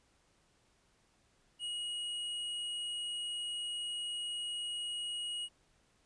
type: tone with hard clipping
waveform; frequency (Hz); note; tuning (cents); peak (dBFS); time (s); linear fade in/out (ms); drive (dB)
sine; 2894; F#7; -39; -38; 1.59-5.49; 50; 11
effects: pink hiss -71 dBFS RMS until 6.05 s + resampled to 22050 Hz